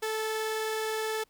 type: tone pair together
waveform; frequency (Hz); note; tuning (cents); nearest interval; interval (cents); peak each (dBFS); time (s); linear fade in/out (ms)
sawtooth; 438 / 1733; A4 / A6; -8 / -27; 2 octaves; 2381; -26 / -36; 0.02-1.24; 10
effects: pink hiss -68 dBFS RMS until 1.29 s